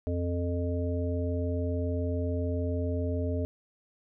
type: harmonic tone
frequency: 87.3 Hz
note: F2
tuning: in tune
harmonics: 1 / 3 / 5 / 7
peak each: -29 / -34 / -36 / -37 dBFS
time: 0.07-3.45 s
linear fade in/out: 0 ms
effects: none